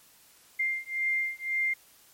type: beating tone pair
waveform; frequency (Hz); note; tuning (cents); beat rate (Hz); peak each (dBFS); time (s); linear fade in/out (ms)
sine; 2102 / 2103.9; C7 / C7; +7 / +9; 1.9; -30; 0.59-1.74; 10
effects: white hiss -58 dBFS RMS until 2.13 s + MP3 64 kbps